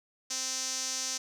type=tone with band-pass filter; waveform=sawtooth; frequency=260 Hz; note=C4; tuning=11 cents flat; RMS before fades=-34 dBFS; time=0.3-1.18 s; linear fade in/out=10 ms; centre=6000 Hz; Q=4; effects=none